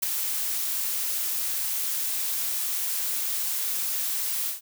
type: noise with ADSR envelope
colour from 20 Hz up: blue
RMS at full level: -21 dBFS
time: 0.02-4.61 s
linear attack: 15 ms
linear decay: 3 ms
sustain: -7 dB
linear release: 140 ms
effects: none

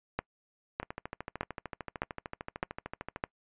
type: two click trains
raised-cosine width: 0.5 ms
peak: -22 / -15 dBFS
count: 32 / 6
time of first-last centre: 0.83-3.161 / 0.19-3.239 s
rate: 13.3 / 1.64 Hz
effects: noise-tail reverb RT60 0.1 s tail -25 dB re dry + resampled to 8000 Hz

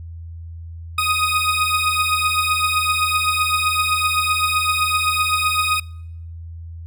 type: beating tone pair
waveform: 20% pulse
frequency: 1244.5 / 1252.3 Hz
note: D#6 / D#6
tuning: 0 / +11 cents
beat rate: 7.8 Hz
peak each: -16 / -14 dBFS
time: 0.98-5.8 s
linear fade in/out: 5 ms
effects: noise-tail reverb RT60 0.8 s tail -26 dB re dry + added 83 Hz sine -31 dBFS peak until 6.86 s

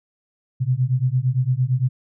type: beating tone pair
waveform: sine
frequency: 123.47 / 132.27 Hz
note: B2 / C3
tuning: 0 / +19 cents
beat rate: 8.8 Hz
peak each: -20 dBFS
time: 0.6-1.89 s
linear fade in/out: 20 ms
effects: none

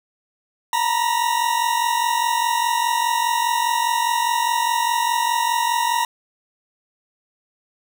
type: tone pair together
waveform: 40% pulse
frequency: 923.1 / 968 Hz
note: A#5 / B5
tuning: -17 / -35 cents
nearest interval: minor second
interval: 82 cents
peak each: -20 dBFS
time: 0.73-6.05 s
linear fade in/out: 2 ms
effects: none

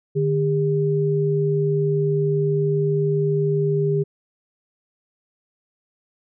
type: tone pair together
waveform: sine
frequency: 150.07 / 402.5 Hz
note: D3 / G4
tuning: +38 / +46 cents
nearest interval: octave + perfect fourth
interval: 1708 cents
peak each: -20 dBFS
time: 0.15-4.04 s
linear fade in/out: 20 ms
effects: none

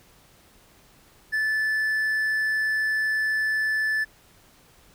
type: tone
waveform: triangle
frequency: 1746 Hz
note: A6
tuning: 14 cents flat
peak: -20 dBFS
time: 1.32-4.05 s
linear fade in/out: 20 ms
effects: pink hiss -56 dBFS RMS until 4.94 s

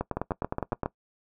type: two click trains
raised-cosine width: 1 ms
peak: -14 / -14 dBFS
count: 9 / 6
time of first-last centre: 0.01-0.833 / 0.17-0.86 s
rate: 9.72 / 7.25 Hz
effects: noise-tail reverb RT60 0.1 s tail -20 dB re dry

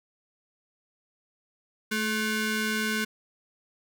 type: ring-modulated tone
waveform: sawtooth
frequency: 647 Hz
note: E5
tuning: 32 cents flat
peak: -19 dBFS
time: 1.91-3.05 s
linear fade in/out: 10 ms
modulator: 865 Hz
effects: none

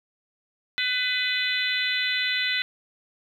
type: harmonic tone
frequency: 501 Hz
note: B4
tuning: 25 cents sharp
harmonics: 3 / 4 / 5 / 6 / 7 / 8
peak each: -31 / -27 / -31 / -33 / -30 / -31 dBFS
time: 0.78-2.62 s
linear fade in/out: 0 ms
effects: 9-bit

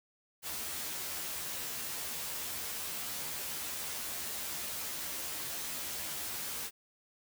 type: noise with comb filter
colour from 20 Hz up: white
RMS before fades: -39 dBFS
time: 0.42-6.71 s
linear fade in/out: 50 ms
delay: 13 ms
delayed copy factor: +0.8
effects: none

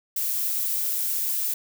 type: noise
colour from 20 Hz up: violet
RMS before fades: -26 dBFS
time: 0.16-1.54 s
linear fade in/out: 5 ms
effects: none

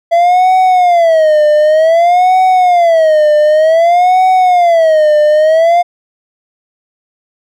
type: tone with vibrato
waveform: triangle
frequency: 670 Hz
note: E5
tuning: 28 cents sharp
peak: -3 dBFS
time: 0.11-5.83 s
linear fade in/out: 20 ms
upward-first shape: sine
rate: 0.54 Hz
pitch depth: 190 cents each way
effects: none

